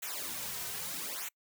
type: noise with flanger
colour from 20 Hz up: white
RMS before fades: -39 dBFS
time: 0.02-1.29 s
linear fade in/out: 10 ms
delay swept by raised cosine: 0.2 to 3.6 ms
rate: 0.8 Hz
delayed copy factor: -0.9
effects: noise-tail reverb RT60 0.1 s tail -26 dB re dry